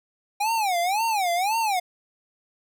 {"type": "tone with vibrato", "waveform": "square", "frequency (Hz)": 793, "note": "G5", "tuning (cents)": 20, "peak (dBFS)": -22, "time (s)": [0.4, 1.8], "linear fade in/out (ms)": 10, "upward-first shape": "sine", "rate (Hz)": 1.9, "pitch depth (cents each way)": 250, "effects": []}